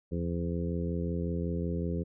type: harmonic tone with a mistuned harmonic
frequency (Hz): 85.4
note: F2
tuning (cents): -38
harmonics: 1 / 2 / 3 / 4 / 5 / 6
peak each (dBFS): -34 / -33 / -39 / -40 / -39 / -42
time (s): 0.11-2.04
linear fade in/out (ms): 20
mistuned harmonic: 1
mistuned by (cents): -95
effects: none